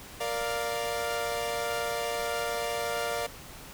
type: chord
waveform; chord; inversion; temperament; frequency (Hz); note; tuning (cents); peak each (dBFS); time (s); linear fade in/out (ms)
sawtooth; Bb major; none; equal; 466.2 / 587.3 / 698.5; Bb4 / D5 / F5; 0 / 0 / 0; -30; 0.2-3.27; 10
effects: pink hiss -46 dBFS RMS until 3.73 s